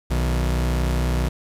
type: tone pair together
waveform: 40% pulse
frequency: 61.73 / 155.56 Hz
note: B1 / D#3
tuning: 0 / 0 cents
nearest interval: octave + major third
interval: 1600 cents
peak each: -19 / -26 dBFS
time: 0.1-1.29 s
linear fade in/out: 10 ms
effects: resampled to 32000 Hz + 9-bit